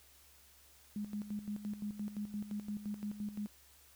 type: tone with tremolo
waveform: sine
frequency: 207.7 Hz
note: G#3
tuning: in tune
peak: -36 dBFS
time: 0.96-3.47 s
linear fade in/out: 2 ms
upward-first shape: square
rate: 5.8 Hz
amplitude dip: 70%
effects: added 69 Hz sine -68 dBFS peak until 3.95 s + white hiss -63 dBFS RMS until 3.95 s